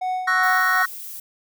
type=tone with tremolo; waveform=triangle; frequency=740 Hz; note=F#5; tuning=in tune; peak=-19 dBFS; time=0.01-0.83 s; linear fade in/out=10 ms; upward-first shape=sine; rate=2.6 Hz; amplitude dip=60%
type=chord; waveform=triangle; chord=F# dominant seventh; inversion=second; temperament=equal; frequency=1108.7 / 1318.5 / 1480 / 1864.7 Hz; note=C#6 / E6 / F#6 / A#6; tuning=0 / 0 / 0 / 0 cents; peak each=-23 / -22 / -20 / -19 dBFS; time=0.27-0.86 s; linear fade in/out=10 ms
type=noise; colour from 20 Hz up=violet; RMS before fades=-35 dBFS; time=0.43-1.2 s; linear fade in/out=5 ms
effects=none